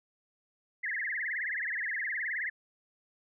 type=tone with vibrato; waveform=sine; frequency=1864.7 Hz; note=A#6; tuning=in tune; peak=-31 dBFS; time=0.83-2.5 s; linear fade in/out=10 ms; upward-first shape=triangle; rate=19 Hz; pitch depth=250 cents each way; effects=none